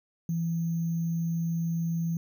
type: tone with sample-and-hold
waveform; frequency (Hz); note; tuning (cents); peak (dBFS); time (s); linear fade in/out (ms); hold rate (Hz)
sine; 166.5; E3; +18; -26; 0.29-2.17; 2; 6300
effects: none